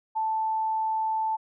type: tone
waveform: sine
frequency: 880 Hz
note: A5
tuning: in tune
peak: -24 dBFS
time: 0.15-1.37 s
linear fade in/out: 20 ms
effects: none